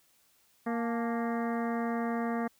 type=harmonic tone with a mistuned harmonic; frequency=233.1 Hz; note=A#3; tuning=in tune; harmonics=1 / 2 / 3 / 4 / 5 / 6 / 7 / 8 / 9; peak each=-31 / -37 / -37 / -43 / -41 / -48 / -47 / -45 / -52 dBFS; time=0.66-2.48 s; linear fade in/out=10 ms; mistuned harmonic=4; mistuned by=-93 cents; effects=white hiss -67 dBFS RMS until 2.59 s